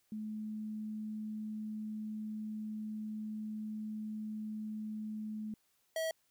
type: tone pair in turn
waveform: sine / square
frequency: 214.9 / 645.5 Hz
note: A3 / E5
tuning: -41 / -37 cents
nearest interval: octave + perfect fifth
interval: 1904 cents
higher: second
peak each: -38 / -34 dBFS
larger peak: second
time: 0.12-5.54 / 5.96-6.11 s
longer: first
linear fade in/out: 2 ms
effects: white hiss -75 dBFS RMS until 6.3 s